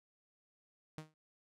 sawtooth tone with exponential decay, 155.8 Hz, D#3, 3 cents sharp, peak -37 dBFS, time 0.98-1.14 s, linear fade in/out 0 ms, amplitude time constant 33 ms, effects noise-tail reverb RT60 0.1 s tail -22 dB re dry + low-pass 10000 Hz 12 dB/octave

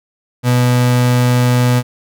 35% pulse tone, 123.7 Hz, B2, 3 cents sharp, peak -8 dBFS, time 0.43-1.83 s, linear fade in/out 50 ms, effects none

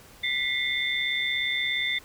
sine tone cluster, 1984 / 2121 / 3557 Hz, B6 / C7 / A7, +7 / +23 / +18 cents, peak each -30 / -29 / -28 dBFS, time 0.23-1.99 s, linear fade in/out 10 ms, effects pink hiss -51 dBFS RMS until 2.04 s

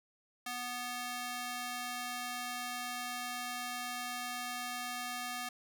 square tone with high-pass filter, 246 Hz, B3, 7 cents flat, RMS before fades -40 dBFS, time 0.46-5.49 s, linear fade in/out 5 ms, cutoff 860 Hz, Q 0.64, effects 10-bit

